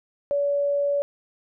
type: tone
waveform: sine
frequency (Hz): 570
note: C#5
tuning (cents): +48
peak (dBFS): -20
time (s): 0.31-1.02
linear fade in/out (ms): 0
effects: none